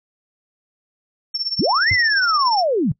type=tone with tremolo; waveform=sine; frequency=5420 Hz; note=E8; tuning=47 cents sharp; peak=-17 dBFS; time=1.34-2.63 s; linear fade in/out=10 ms; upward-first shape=triangle; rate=17 Hz; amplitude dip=90%
type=linear two-way sweep; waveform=sine; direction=up then down; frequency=120.1 to 2093 to 120.1 Hz; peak=-15 dBFS; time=1.59-2.92 s; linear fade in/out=5 ms; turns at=1.91 s
type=tone with exponential decay; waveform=triangle; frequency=98 Hz; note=G2; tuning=in tune; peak=-15 dBFS; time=1.91-1.99 s; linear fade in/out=5 ms; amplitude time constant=16 ms
effects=noise-tail reverb RT60 0.1 s tail -20 dB re dry